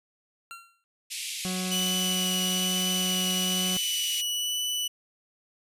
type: tone with exponential decay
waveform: 25% pulse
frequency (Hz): 1371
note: F6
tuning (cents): -32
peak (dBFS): -33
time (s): 0.51-0.84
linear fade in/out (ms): 0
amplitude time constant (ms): 71
type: band-pass noise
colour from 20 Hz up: pink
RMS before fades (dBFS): -35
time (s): 1.1-4.22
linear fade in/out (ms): 20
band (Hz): 2300 to 12000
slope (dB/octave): 48
type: tone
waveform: 40% pulse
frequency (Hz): 184.5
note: F#3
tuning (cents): -5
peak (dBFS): -29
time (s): 1.45-3.77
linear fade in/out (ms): 0
type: tone with vibrato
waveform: sawtooth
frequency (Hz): 2960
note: F#7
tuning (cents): 0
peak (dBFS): -24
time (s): 1.71-4.88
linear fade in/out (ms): 10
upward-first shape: sine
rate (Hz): 1.1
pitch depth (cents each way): 11
effects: resampled to 32000 Hz